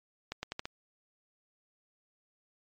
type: accelerating click train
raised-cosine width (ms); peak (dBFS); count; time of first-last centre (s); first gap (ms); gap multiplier
0.2; -18; 5; 0.32-0.655; 110; 0.82
effects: low-pass 6000 Hz 12 dB/octave + MP3 96 kbps